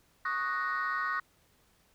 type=chord; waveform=sine; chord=D# minor seventh; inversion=third; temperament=equal; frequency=1108.7 / 1244.5 / 1480 / 1864.7 Hz; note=C#6 / D#6 / F#6 / A#6; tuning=0 / 0 / 0 / 0 cents; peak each=-34 dBFS; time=0.25-1.2 s; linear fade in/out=5 ms; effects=tanh soft clip ceiling -24 dBFS + pink hiss -67 dBFS RMS until 1.94 s